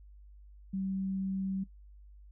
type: tone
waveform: sine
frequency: 191.7 Hz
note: G3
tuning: 38 cents flat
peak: -31 dBFS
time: 0.73-1.64 s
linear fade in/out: 10 ms
effects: noise-tail reverb RT60 0.1 s tail -17 dB re dry + added 50 Hz sine -51 dBFS peak until 2.31 s